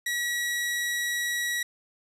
sawtooth tone, 1923 Hz, B6, 47 cents flat, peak -23 dBFS, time 0.06-1.63 s, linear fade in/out 5 ms, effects resampled to 32000 Hz + 10-bit

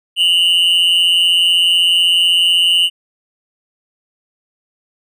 triangle tone pair together, 2828 / 3004 Hz, F7 / F#7, +21 / +26 cents, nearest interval minor second, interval 105 cents, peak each -11 dBFS, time 0.16-2.9 s, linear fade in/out 50 ms, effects none

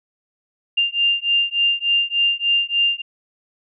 sine beating tone pair, 2794 / 2797.4 Hz, F7 / F7, 0 / +2 cents, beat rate 3.4 Hz, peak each -19 dBFS, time 0.77-3.02 s, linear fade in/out 10 ms, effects none

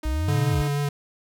sawtooth tone, 310 Hz, D#4, 6 cents flat, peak -28 dBFS, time 0.03-0.68 s, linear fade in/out 5 ms
sine linear two-way sweep, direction up then down, 53.6 to 130 to 53.6 Hz, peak -22 dBFS, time 0.05-0.62 s, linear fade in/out 5 ms, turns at 0.47 s
square tone with vibrato, 143.8 Hz, D3, 36 cents flat, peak -23 dBFS, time 0.28-0.89 s, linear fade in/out 5 ms, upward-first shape sine, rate 6.2 Hz, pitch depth 11 cents each way
effects none

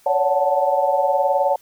sine chord, D major seventh, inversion third, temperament equal with one note detuned, 554.4 / 573.6 / 740 / 880 Hz, C#5 / D5 / F#5 / A5, 0 / -41 / 0 / 0 cents, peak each -21 dBFS, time 0.06-1.56 s, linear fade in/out 5 ms, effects white hiss -54 dBFS RMS until 1.61 s

